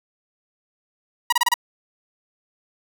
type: tone bursts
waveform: sawtooth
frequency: 962 Hz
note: B5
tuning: 46 cents flat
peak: -11 dBFS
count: 5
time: 1.3-1.541 s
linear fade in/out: 5 ms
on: 25 ms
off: 29 ms
effects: none